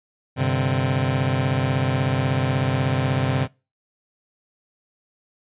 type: chord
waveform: sawtooth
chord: G suspended fourth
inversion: none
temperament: just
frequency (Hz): 98 / 130.67 / 147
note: G2 / C3 / D3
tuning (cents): 0 / -2 / +2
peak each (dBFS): -22 / -17 / -21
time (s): 0.36-3.48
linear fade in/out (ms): 50
effects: noise-tail reverb RT60 0.3 s tail -24 dB re dry + resampled to 8000 Hz